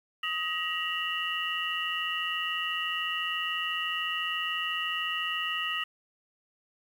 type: tone cluster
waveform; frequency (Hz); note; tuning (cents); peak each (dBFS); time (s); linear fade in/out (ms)
sine; 1258 / 1903 / 2743 / 2917; D#6 / A#6 / F7 / F#7; +19 / +35 / -32 / -25; -35 / -35 / -35 / -33; 0.23-5.84; 5
effects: 9-bit